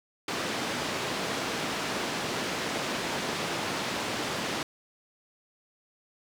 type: band-pass noise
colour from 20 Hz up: pink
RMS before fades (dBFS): -32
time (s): 0.28-4.63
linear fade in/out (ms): 2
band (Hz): 200 to 5600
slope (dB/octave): 12
effects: none